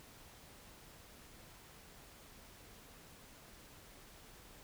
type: silence
effects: pink hiss -58 dBFS RMS until 4.63 s